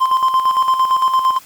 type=tone with tremolo; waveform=triangle; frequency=1043 Hz; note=C6; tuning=6 cents flat; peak=-8 dBFS; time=0-1.39 s; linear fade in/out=20 ms; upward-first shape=square; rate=8.8 Hz; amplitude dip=55%; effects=white hiss -43 dBFS RMS until 1.45 s + Opus 24 kbps